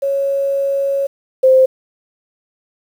sine tone pair in turn, 553 / 522 Hz, C#5 / C5, -4 / -4 cents, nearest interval minor second, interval 100 cents, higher first, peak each -14 / -6 dBFS, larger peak second, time 0.02-1.07 / 1.43-1.66 s, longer first, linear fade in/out 10 ms, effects 7-bit

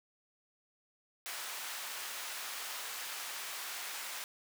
pink high-pass noise, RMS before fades -42 dBFS, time 1.26-4.24 s, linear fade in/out 0 ms, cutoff 1100 Hz, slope 12 dB/octave, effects none

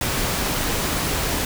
pink noise, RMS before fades -23 dBFS, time 0.01-1.45 s, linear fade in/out 2 ms, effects none

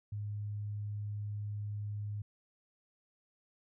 sine tone, 103.83 Hz, G#2, in tune, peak -36 dBFS, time 0.12-2.22 s, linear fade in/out 5 ms, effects none

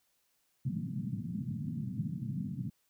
pink band-pass noise, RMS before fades -37 dBFS, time 0.65-2.7 s, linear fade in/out 5 ms, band 110 to 240 Hz, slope 48 dB/octave, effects white hiss -75 dBFS RMS until 2.89 s

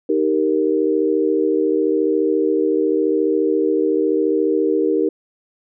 sine chord, Eb major, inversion none, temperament equal, 311.1 / 392 / 466.2 Hz, Eb4 / G4 / Bb4, 0 / 0 / 0 cents, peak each -19 / -19 / -19 dBFS, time 0.09-5.09 s, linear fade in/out 5 ms, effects none

